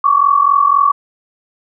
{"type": "tone pair together", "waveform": "sine", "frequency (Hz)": [1109.1, 1153], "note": ["C#6", "D6"], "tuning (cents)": [1, -32], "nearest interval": "minor second", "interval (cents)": 67, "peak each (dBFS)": -11, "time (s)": [0.04, 0.92], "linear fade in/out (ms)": 5, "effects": []}